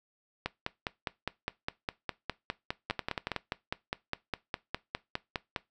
two click trains, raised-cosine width 0.3 ms, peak -15 / -15 dBFS, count 26 / 6, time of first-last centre 0.46-5.562 / 2.9-3.363 s, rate 4.9 / 10.8 Hz, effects noise-tail reverb RT60 0.2 s tail -20 dB re dry

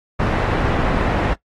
pink low-pass noise, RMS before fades -19 dBFS, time 0.19-1.34 s, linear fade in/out 10 ms, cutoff 1600 Hz, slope 12 dB/octave, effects noise-tail reverb RT60 0.1 s tail -17 dB re dry + AAC 32 kbps

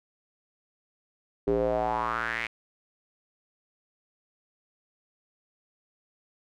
square tone with band-pass filter sweep, 57.2 Hz, A#1, 32 cents flat, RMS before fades -28 dBFS, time 1.47-2.47 s, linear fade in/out 5 ms, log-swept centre 380 to 2300 Hz, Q 4.7, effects none

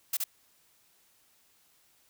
blue noise with echo, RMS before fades -29 dBFS, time 0.13-0.17 s, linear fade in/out 5 ms, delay 70 ms, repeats 1, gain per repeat -2 dB, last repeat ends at 0.24 s, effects white hiss -66 dBFS RMS until 2.09 s

